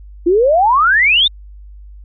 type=exponential sweep; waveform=sine; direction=up; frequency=329.6 to 3722 Hz; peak=-8 dBFS; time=0.26-1.28 s; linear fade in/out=10 ms; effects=added 50 Hz sine -33 dBFS peak until 2.04 s